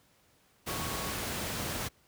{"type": "tone in noise", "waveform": "sine", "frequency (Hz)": 1108.7, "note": "C#6", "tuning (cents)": 0, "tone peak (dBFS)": -43, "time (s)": [0.67, 1.13], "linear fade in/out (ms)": 20, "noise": "pink", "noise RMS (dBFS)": -35, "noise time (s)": [0.66, 1.89], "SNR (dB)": -11, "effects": ["pink hiss -66 dBFS RMS until 2.07 s", "high-pass 60 Hz 12 dB/octave"]}